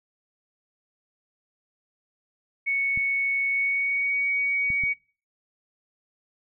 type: tone with pitch glide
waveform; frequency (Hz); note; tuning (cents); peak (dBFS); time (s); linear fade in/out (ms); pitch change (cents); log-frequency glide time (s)
sine; 2217 to 2248; C#7 to C#7; 0 to +24; -22; 2.66-4.94; 20; +24; 3.49-4.18
type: clicks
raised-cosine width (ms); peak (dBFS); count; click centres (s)
5; -25; 3; 2.975 / 4.703 / 4.837
effects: noise-tail reverb RT60 0.4 s tail -21 dB re dry